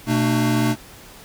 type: tone cluster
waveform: square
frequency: 123.7 / 224.6 / 299.7 Hz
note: B2 / A3 / D4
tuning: +3 / +36 / +35 cents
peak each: -22 dBFS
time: 0.06-0.76 s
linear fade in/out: 50 ms
effects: pink hiss -43 dBFS RMS until 1.24 s